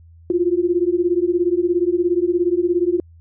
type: beating tone pair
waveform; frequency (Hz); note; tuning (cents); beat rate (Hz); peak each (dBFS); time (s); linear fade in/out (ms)
sine; 342.5 / 359.5; F4 / F#4; -34 / -50; 17; -18; 0.3-3; 2
effects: added 83 Hz sine -43 dBFS peak until 3.2 s